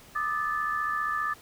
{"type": "tone cluster", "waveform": "sine", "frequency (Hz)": [1194, 1269, 1744], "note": ["D6", "D#6", "A6"], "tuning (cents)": [28, 34, -16], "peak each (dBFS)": [-29, -34, -31], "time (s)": [0.15, 1.34], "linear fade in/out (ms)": 10, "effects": ["pink hiss -52 dBFS RMS until 1.41 s"]}